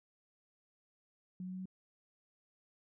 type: tone with pitch steps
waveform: sine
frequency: 183.3 / 184.57 / 185.86 / 187.15 Hz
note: F#3 / F#3 / F#3 / F#3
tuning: -16 / -4 / +8 / +20 cents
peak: -40 dBFS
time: 1.4-1.656 s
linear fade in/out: 2 ms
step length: 64 ms
effects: none